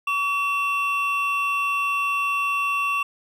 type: tone pair together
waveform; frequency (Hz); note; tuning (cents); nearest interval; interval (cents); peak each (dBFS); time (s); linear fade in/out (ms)
triangle; 1135 / 2700; C#6 / E7; +41 / +41; octave + minor third; 1500; -22; 0.07-3.03; 5
effects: none